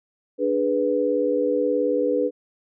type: chord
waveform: sine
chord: G# diminished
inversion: second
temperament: equal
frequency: 293.7 / 415.3 / 493.9 Hz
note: D4 / G#4 / B4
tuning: 0 / 0 / 0 cents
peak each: -25 / -25 / -21 dBFS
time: 0.38-2.31 s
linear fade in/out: 50 ms
effects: none